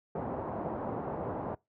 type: low-pass noise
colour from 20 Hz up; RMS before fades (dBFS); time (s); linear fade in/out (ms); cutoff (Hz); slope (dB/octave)
white; -36; 0.15-1.55; 5; 860; 24
effects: noise-tail reverb RT60 0.2 s tail -23 dB re dry + high-pass 80 Hz 12 dB/octave